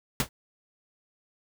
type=noise with exponential decay; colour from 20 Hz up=pink; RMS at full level=-20 dBFS; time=0.2-0.29 s; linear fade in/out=2 ms; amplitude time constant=19 ms; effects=none